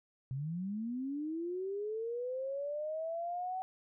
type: linear sweep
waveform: sine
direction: up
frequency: 125.8 to 758 Hz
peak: -35 dBFS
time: 0.31-3.62 s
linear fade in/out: 0 ms
effects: none